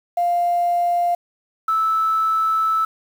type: tone pair in turn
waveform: sine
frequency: 699 / 1311.2 Hz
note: F5 / E6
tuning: +1 / -10 cents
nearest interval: major seventh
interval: 1089 cents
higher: second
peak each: -15 dBFS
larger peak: neither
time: 0.17-1.15 / 1.68-2.85 s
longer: second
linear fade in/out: 5 ms
effects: tanh soft clip ceiling -11 dBFS + 7-bit